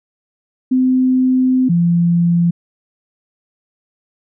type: tone pair in turn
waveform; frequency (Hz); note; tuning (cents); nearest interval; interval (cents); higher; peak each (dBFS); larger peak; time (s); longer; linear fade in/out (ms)
sine; 256.9 / 171.46; C4 / F3; -32 / -32; perfect fifth; 700; first; -10 / -10; neither; 0.71-1.69 / 1.69-2.51; first; 10
effects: none